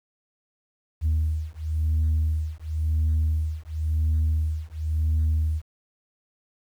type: beating tone pair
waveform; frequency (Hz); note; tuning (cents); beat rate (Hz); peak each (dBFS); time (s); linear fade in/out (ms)
sine; 77.78 / 78.73; D#2 / D#2; 0 / +21; 0.95; -23; 1.01-5.62; 50
effects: tanh soft clip ceiling -17 dBFS + 9-bit